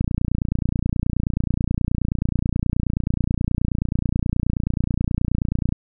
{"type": "click train", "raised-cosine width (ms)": 5, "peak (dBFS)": -8, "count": 169, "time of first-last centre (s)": [0.01, 5.724], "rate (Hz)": 29.4, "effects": []}